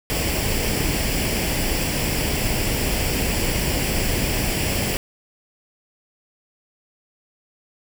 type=noise with comb filter; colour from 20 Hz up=pink; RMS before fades=-22 dBFS; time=0.1-4.97 s; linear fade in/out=0 ms; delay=0.39 ms; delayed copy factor=+0.6; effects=none